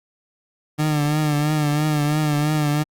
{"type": "tone with vibrato", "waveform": "30% pulse", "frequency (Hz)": 150.1, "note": "D3", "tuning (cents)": 38, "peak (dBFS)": -15, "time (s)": [0.78, 2.84], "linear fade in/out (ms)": 20, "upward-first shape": "triangle", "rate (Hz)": 3, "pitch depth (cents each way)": 56, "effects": ["Opus 48 kbps"]}